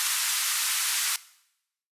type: band-pass noise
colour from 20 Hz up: white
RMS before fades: -27 dBFS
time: 0-1.16 s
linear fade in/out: 0 ms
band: 1100 to 12000 Hz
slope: 24 dB/octave
effects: noise-tail reverb RT60 0.8 s tail -19 dB re dry + resampled to 32000 Hz